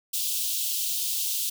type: high-pass noise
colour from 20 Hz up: white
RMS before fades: -28 dBFS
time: 0.13-1.5 s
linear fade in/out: 10 ms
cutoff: 2900 Hz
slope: 48 dB/octave
effects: none